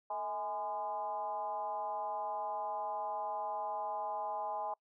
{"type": "tone with frequency modulation", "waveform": "sine", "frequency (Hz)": 830.6, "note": "G#5", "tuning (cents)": 0, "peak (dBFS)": -35, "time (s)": [0.1, 4.74], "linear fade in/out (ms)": 5, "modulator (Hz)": 192, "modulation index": 0.98, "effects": ["noise-tail reverb RT60 0.1 s tail -25 dB re dry"]}